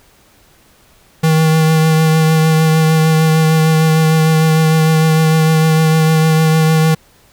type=tone with vibrato; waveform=square; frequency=158.8 Hz; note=D#3; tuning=36 cents sharp; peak=-9 dBFS; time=1.23-6.95 s; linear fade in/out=10 ms; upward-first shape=triangle; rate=6.6 Hz; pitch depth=20 cents each way; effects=pink hiss -49 dBFS RMS until 7.32 s